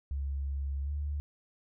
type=tone with pitch glide; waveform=sine; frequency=69.3 to 72.79 Hz; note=C#2 to D2; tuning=0 to -15 cents; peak=-31 dBFS; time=0.11-1.2 s; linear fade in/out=0 ms; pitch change=+85 cents; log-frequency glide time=0.83-0.91 s; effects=none